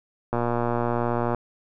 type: click train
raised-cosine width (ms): 1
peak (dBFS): -11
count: 122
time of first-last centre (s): 0.33-1.347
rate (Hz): 119
effects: none